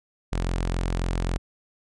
sawtooth tone, 43.71 Hz, F1, 2 cents sharp, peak -20 dBFS, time 0.32-1.38 s, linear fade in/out 10 ms, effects resampled to 22050 Hz

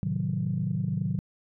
sine chord, A diminished seventh, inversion none, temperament equal with one note detuned, 110 / 132.26 / 155.56 / 185 Hz, A2 / C3 / Eb3 / Gb3, 0 / +19 / 0 / 0 cents, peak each -32 / -32 / -30 / -30 dBFS, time 0.03-1.19 s, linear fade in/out 0 ms, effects tanh soft clip ceiling -17 dBFS

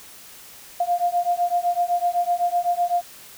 sine beating tone pair, 698.5 / 706.4 Hz, F5 / F5, 0 / +20 cents, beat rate 7.9 Hz, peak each -22 dBFS, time 0.8-3.02 s, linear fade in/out 5 ms, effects white hiss -44 dBFS RMS until 3.37 s

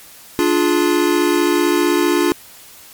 square chord, D diminished, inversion none, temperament equal with one note detuned, 293.7 / 349.2 / 421.3 Hz, D4 / F4 / Ab4, 0 / 0 / +25 cents, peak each -18 / -16 / -22 dBFS, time 0.39-2.32 s, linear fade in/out 0 ms, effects white hiss -41 dBFS RMS until 2.93 s + MP3 96 kbps

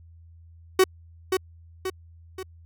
45% pulse tone with echo, 375.8 Hz, F#4, 27 cents sharp, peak -14 dBFS, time 0.79-0.84 s, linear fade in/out 5 ms, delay 530 ms, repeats 3, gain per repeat -6 dB, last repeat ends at 2.43 s, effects added 83 Hz sine -47 dBFS peak until 2.65 s

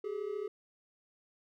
triangle tone pair together, 390.1 / 424 Hz, G4 / G#4, -8 / +36 cents, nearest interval minor second, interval 144 cents, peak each -37 / -35 dBFS, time 0.04-0.48 s, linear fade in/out 5 ms, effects none

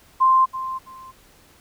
sine tone with echo, 1046.5 Hz, C6, in tune, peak -12 dBFS, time 0.2-0.46 s, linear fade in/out 20 ms, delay 330 ms, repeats 2, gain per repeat -13 dB, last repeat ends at 1.12 s, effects pink hiss -53 dBFS RMS until 1.6 s

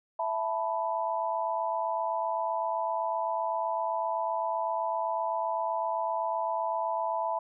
sine chord, E suspended fourth, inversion none, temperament equal with one note detuned, 661.9 / 880 / 987.8 Hz, E5 / A5 / B5, +7 / 0 / 0 cents, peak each -32 dBFS, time 0.19-7.39 s, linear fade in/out 5 ms, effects none

